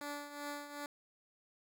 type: tone with tremolo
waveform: 10% pulse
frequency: 290 Hz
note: D4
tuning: 22 cents flat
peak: -31 dBFS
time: 0.01-0.86 s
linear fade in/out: 2 ms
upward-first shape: triangle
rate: 2.6 Hz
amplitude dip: 70%
effects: none